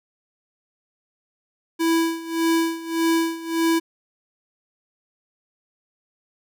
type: tone with tremolo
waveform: square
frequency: 329.6 Hz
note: E4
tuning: in tune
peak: -17 dBFS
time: 1.79-3.8 s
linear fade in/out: 20 ms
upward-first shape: sine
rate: 1.7 Hz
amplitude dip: 85%
effects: none